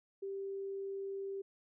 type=tone; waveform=sine; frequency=392 Hz; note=G4; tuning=in tune; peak=-38 dBFS; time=0.22-1.42 s; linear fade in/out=10 ms; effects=none